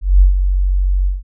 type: tone with ADSR envelope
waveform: sine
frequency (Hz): 46.71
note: F#1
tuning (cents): +17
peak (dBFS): -3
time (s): 0.01-1.23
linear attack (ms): 200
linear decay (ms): 120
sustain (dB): -8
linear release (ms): 170
effects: none